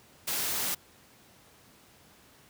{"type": "noise", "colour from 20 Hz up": "white", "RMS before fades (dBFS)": -31, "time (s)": [0.27, 0.75], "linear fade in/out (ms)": 10, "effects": ["pink hiss -58 dBFS RMS until 2.49 s", "high-pass 80 Hz 12 dB/octave"]}